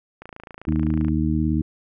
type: click train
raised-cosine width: 0.5 ms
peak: -23 dBFS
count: 25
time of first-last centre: 0.22-1.083 s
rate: 27.8 Hz
type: harmonic tone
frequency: 77.78 Hz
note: D#2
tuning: in tune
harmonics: 1 / 2 / 3 / 4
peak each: -24 / -24 / -24 / -24 dBFS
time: 0.67-1.62 s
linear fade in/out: 5 ms
effects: none